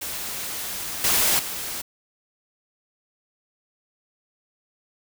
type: noise with level steps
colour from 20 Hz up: white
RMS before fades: -31 / -20 / -31 dBFS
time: 0.01-1.82 s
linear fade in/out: 10 ms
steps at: 1.04 / 1.39 s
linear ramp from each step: 2 ms
effects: none